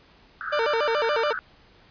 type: band-pass noise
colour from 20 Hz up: pink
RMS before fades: -32 dBFS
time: 0.41-1.39 s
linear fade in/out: 0 ms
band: 1300 to 1600 Hz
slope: 96 dB/octave
type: tone with vibrato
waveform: 30% pulse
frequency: 520 Hz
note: C5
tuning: 11 cents flat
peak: -19 dBFS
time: 0.52-1.33 s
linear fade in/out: 10 ms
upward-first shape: square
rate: 7 Hz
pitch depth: 230 cents each way
effects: pink hiss -55 dBFS RMS until 1.9 s + resampled to 11025 Hz